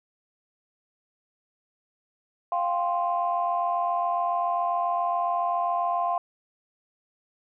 sine chord, F suspended second, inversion none, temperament just, 698.5 / 785.8 / 1047.7 Hz, F5 / G5 / C6, 0 / +4 / +2 cents, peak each -25 / -31 / -27 dBFS, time 2.52-6.18 s, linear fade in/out 2 ms, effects tanh soft clip ceiling -14 dBFS

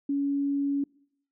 sine tone, 281.1 Hz, C#4, 24 cents sharp, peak -24 dBFS, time 0.09-0.84 s, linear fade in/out 5 ms, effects noise-tail reverb RT60 0.7 s tail -25 dB re dry

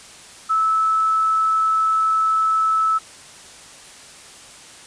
sine tone, 1306 Hz, E6, 17 cents flat, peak -15 dBFS, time 0.49-2.99 s, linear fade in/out 20 ms, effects white hiss -42 dBFS RMS until 4.86 s + resampled to 22050 Hz

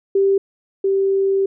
sine tone pair in turn, 392 / 389.7 Hz, G4 / G4, 0 / -10 cents, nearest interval unison, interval 10 cents, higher first, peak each -12 / -14 dBFS, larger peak first, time 0.15-0.38 / 0.84-1.46 s, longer second, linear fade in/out 5 ms, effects none

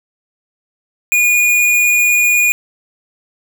square tone, 2444 Hz, D#7, 32 cents flat, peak -10 dBFS, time 1.12-2.52 s, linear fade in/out 0 ms, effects none

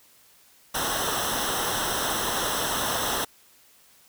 pink noise with comb filter, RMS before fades -27 dBFS, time 0.74-3.25 s, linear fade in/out 10 ms, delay 0.43 ms, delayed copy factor -0.8, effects white hiss -57 dBFS RMS until 4.08 s

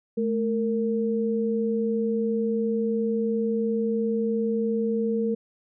sine tone pair together, 217.1 / 460 Hz, A3 / A#4, -23 / -23 cents, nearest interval octave + minor second, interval 1300 cents, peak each -25 dBFS, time 0.17-5.35 s, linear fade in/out 10 ms, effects none

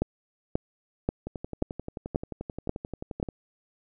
two click trains, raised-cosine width 2 ms, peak -11 / -21 dBFS, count 7 / 24, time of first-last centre 0.02-3.229 / 1.27-3.288 s, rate 1.87 / 11.4 Hz, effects none

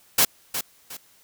white noise with echo, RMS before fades -17 dBFS, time 0.18-0.25 s, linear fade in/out 5 ms, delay 360 ms, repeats 2, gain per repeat -10 dB, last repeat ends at 0.97 s, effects white hiss -57 dBFS RMS until 1.23 s

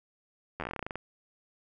slowing click train, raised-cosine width 0.5 ms, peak -20 dBFS, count 15, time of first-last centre 0.6-0.956 s, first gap 11 ms, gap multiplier 1.12, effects none

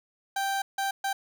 30% pulse tone bursts at uneven times, 784 Hz, G5, in tune, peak -24 dBFS, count 3, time 0.36-0.62 / 0.78-0.91 / 1.04-1.13 s, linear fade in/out 5 ms, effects none

